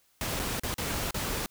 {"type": "noise with dropouts", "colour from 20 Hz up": "pink", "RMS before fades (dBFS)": -32, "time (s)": [0.21, 1.46], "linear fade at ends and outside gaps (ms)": 0, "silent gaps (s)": [[0.394, 0.399], [0.596, 0.635], [0.741, 0.782], [1.108, 1.144]], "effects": ["white hiss -67 dBFS RMS until 1.5 s"]}